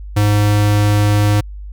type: tone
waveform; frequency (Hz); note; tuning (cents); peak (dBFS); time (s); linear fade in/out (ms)
square; 103.83; G#2; 0; -11; 0.16-1.41; 10
effects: added 50 Hz sine -27 dBFS peak until 1.72 s